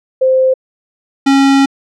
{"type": "tone pair in turn", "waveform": ["sine", "square"], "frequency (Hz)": [521, 273.9], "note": ["C5", "C#4"], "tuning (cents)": [-7, -21], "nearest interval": "major seventh", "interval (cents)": 1114, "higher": "first", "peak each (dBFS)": -7, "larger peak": "neither", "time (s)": [[0.21, 0.54], [1.26, 1.66]], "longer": "second", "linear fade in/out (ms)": 10, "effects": ["low-pass 6000 Hz 12 dB/octave"]}